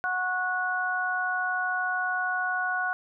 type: harmonic tone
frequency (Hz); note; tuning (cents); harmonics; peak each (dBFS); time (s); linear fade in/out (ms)
367; F#4; -14; 2 / 3 / 4; -31 / -34 / -27; 0.04-2.93; 0
effects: none